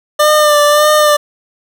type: tone with vibrato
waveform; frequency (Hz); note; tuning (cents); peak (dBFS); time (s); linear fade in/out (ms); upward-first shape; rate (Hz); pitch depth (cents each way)
25% pulse; 597; D5; +28; -3; 0.19-1.17; 10; sine; 1.7; 30
effects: none